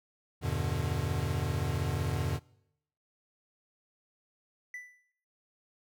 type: chord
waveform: square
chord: E minor seventh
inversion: none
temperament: equal with one note detuned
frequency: 82.41 / 98 / 123.47 / 149.14 Hz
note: E2 / G2 / B2 / D3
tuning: 0 / 0 / 0 / +27 cents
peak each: -36 dBFS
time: 0.41-2.4 s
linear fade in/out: 50 ms
type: tone with exponential decay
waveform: triangle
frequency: 1984 Hz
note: B6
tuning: 7 cents sharp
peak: -35 dBFS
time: 4.74-5.12 s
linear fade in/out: 2 ms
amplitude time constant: 81 ms
effects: noise-tail reverb RT60 0.8 s tail -24 dB re dry